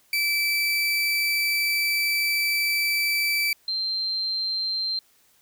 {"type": "tone pair in turn", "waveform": ["30% pulse", "sine"], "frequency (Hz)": [2319, 4146], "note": ["D7", "C8"], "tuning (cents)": [-22, -17], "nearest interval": "minor seventh", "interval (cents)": 1005, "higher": "second", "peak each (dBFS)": [-19, -24], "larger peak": "first", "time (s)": [[0.13, 3.53], [3.68, 4.99]], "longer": "first", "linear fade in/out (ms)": 2, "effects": ["white hiss -61 dBFS RMS until 5.41 s"]}